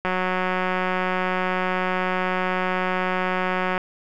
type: click train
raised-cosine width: 0.5 ms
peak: -9 dBFS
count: 687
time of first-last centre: 0.05-3.778 s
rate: 184 Hz
effects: none